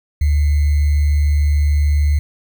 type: tone with sample-and-hold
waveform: sine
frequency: 73.42 Hz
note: D2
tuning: in tune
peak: -11 dBFS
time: 0.21-2.19 s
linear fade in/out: 5 ms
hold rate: 2100 Hz
effects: none